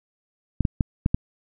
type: clicks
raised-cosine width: 5 ms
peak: -7 dBFS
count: 5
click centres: 0.607 / 0.652 / 0.808 / 1.061 / 1.145 s
effects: none